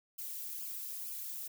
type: noise with flanger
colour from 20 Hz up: violet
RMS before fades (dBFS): -42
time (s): 0.18-1.48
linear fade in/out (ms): 10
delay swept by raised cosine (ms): 0.5 to 2.4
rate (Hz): 2.2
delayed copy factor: -0.6
effects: none